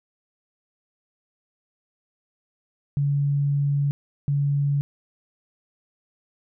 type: tone bursts at uneven times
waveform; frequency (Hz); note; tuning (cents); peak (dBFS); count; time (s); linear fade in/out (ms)
sine; 142.2; C#3; +45; -19; 2; 2.97-3.91 / 4.28-4.81; 0
effects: none